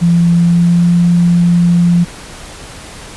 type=tone with pitch glide; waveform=sine; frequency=170.8 to 173.28 Hz; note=F3 to F3; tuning=-38 to -13 cents; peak=-6 dBFS; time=0.01-2.05 s; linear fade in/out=20 ms; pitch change=+25 cents; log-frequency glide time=0.3-0.91 s; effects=pink hiss -31 dBFS RMS until 3.16 s + resampled to 24000 Hz